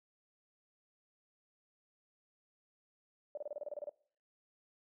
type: tone bursts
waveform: sine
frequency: 587.3 Hz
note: D5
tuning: in tune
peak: -38 dBFS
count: 11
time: 3.35-3.894 s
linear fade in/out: 2 ms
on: 24 ms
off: 28 ms
effects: noise-tail reverb RT60 0.5 s tail -21 dB re dry